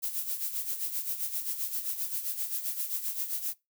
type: noise with tremolo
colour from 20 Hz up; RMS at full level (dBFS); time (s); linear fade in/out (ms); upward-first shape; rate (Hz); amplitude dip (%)
violet; -31; 0.02-3.54; 20; sine; 7.6; 65
effects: noise-tail reverb RT60 0.2 s tail -21 dB re dry